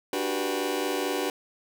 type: chord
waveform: sawtooth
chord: G major seventh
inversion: second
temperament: just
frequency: 294 / 367.5 / 392 / 490 Hz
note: D4 / F#4 / G4 / B4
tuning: +2 / -12 / 0 / -14 cents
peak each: -28 dBFS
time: 0.13-1.3 s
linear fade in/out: 2 ms
effects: none